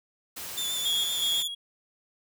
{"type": "noise", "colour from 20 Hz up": "white", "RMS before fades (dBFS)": -38, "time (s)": [0.36, 1.43], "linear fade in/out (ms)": 10}
{"type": "tone with vibrato", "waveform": "sawtooth", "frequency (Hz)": 3516, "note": "A7", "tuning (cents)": -2, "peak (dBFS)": -26, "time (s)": [0.57, 1.48], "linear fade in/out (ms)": 10, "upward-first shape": "sine", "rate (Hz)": 7.6, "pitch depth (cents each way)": 30}
{"type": "tone with tremolo", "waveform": "triangle", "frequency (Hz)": 3300, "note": "G#7", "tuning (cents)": -12, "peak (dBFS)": -24, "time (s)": [0.85, 1.55], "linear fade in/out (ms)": 10, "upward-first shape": "square", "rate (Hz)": 2.7, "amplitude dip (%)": 60}
{"effects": []}